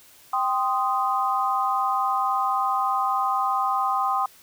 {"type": "chord", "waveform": "sine", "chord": "C minor", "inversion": "second", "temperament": "equal with one note detuned", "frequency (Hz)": [784, 1040.5, 1244.5], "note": ["G5", "C6", "Eb6"], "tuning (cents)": [0, -10, 0], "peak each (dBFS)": -25, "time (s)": [0.33, 4.26], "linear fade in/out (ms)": 5, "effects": ["white hiss -52 dBFS RMS until 4.42 s"]}